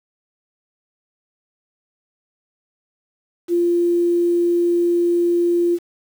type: tone with quantisation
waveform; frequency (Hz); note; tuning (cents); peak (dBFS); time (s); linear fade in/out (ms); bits
sine; 346.2; F4; -15; -14; 3.48-5.79; 50; 7
effects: none